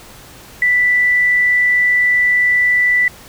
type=tone; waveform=sine; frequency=1975.5 Hz; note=B6; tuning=in tune; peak=-10 dBFS; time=0.62-3.08 s; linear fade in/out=2 ms; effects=pink hiss -39 dBFS RMS until 3.28 s